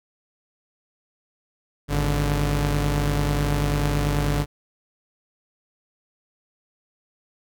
sawtooth tone pair together, 51.37 / 145 Hz, G#1 / D3, -18 / -22 cents, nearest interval octave + tritone, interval 1796 cents, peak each -19 dBFS, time 1.88-4.46 s, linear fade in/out 50 ms, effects none

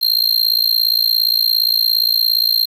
square tone with amplitude modulation, 4186 Hz, C8, in tune, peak -9 dBFS, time 0.01-2.66 s, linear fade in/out 20 ms, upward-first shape sine, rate 57.3 Hz, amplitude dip 100%, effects 7-bit

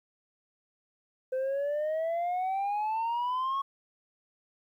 sine exponential sweep, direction up, 512 to 1108.7 Hz, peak -25 dBFS, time 1.32-3.62 s, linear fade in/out 10 ms, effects tanh soft clip ceiling -27 dBFS + 11-bit

